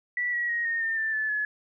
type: tone with pitch steps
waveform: sine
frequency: 1957 / 1918.9 / 1881.6 / 1845 / 1809.1 / 1774 / 1739.5 / 1705.6 Hz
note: B6 / A#6 / A#6 / A#6 / A6 / A6 / A6 / G#6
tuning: -16 / +50 / +16 / -18 / +48 / +14 / -20 / +46 cents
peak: -25 dBFS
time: 0.17-1.45 s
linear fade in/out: 2 ms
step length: 160 ms
effects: none